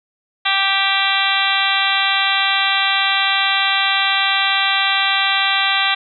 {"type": "harmonic tone with a mistuned harmonic", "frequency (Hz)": 391.1, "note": "G4", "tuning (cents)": -4, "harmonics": [2, 3, 4, 5, 6, 7, 8, 9, 10], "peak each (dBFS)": [-23, -23, -23, -23, -23, -23, -23, -23, -23], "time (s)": [0.45, 5.95], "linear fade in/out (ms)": 10, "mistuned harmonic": 8, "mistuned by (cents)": 42, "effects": []}